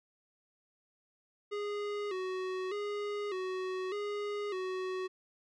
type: tone with vibrato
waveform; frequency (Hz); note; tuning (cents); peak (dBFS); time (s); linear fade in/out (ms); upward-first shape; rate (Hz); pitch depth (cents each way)
square; 392; G4; 0; -35; 1.51-5.08; 20; square; 0.83; 88
effects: low-pass 4000 Hz 12 dB/octave